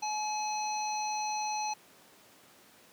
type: harmonic tone with a mistuned harmonic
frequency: 850 Hz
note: G#5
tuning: 40 cents sharp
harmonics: 1 / 3 / 5 / 7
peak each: -32 / -42 / -43 / -39 dBFS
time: 0.02-1.74 s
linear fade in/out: 10 ms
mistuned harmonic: 5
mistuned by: -38 cents
effects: pink hiss -58 dBFS RMS until 2.92 s + high-pass 200 Hz 12 dB/octave